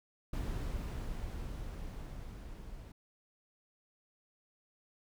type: noise with level ramp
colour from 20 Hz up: brown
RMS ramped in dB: -36 to -48 dBFS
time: 0.33-2.92 s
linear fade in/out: 5 ms
effects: none